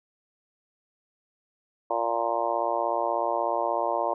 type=harmonic tone; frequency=116.54 Hz; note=A#2; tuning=in tune; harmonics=3 / 4 / 5 / 6 / 7 / 8 / 9; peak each=-35 / -35 / -29 / -30 / -34 / -30 / -33 dBFS; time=1.9-4.14 s; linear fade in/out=5 ms; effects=none